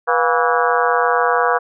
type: harmonic tone with a mistuned harmonic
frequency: 163.1 Hz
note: E3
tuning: 18 cents flat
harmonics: 3 / 4 / 5 / 6 / 7 / 8 / 9 / 10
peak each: -19 / -20 / -25 / -21 / -20 / -24 / -22 / -25 dBFS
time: 0.07-1.59 s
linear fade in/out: 20 ms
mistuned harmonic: 4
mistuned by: +140 cents
effects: none